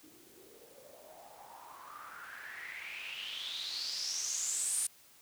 blue noise with low-pass filter sweep, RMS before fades -41 dBFS, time 0.03-4.87 s, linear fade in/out 5 ms, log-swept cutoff 300 to 9500 Hz, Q 7.2, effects white hiss -61 dBFS RMS until 5.21 s

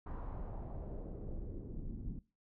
brown noise with low-pass filter sweep, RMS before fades -43 dBFS, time 0.06-2.19 s, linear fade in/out 5 ms, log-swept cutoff 1200 to 230 Hz, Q 2, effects noise-tail reverb RT60 0.3 s tail -21 dB re dry

